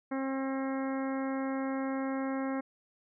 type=harmonic tone; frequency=267.9 Hz; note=C4; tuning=41 cents sharp; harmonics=1 / 2 / 3 / 4 / 5 / 6 / 7 / 8; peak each=-32 / -38 / -42 / -44 / -46 / -48 / -49 / -50 dBFS; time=0.11-2.61 s; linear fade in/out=10 ms; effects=none